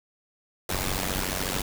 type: noise with amplitude modulation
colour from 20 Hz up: pink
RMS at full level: -25 dBFS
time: 0.69-1.62 s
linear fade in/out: 5 ms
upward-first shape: sine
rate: 94.1 Hz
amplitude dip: 85%
effects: none